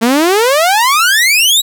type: exponential sweep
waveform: sawtooth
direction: up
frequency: 220 to 3953 Hz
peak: -4 dBFS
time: 0.01-1.62 s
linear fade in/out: 20 ms
effects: none